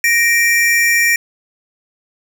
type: tone pair together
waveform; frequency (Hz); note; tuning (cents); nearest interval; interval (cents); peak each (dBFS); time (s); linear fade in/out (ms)
square; 1864.7 / 2349; A#6 / D7; 0 / 0; major third; 400; -14; 0.04-1.16; 2
effects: none